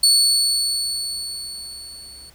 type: tone with level ramp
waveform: 30% pulse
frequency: 4435 Hz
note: C#8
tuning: in tune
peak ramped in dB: -8 to -37 dBFS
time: 0.03-2.3 s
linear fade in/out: 5 ms
effects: added 66 Hz sine -52 dBFS peak until 2.34 s + pink hiss -52 dBFS RMS until 2.34 s